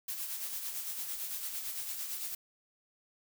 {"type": "noise with tremolo", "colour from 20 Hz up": "blue", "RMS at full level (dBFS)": -37, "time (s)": [0.08, 2.35], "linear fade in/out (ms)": 5, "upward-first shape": "sine", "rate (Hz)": 8.9, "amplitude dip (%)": 45, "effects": []}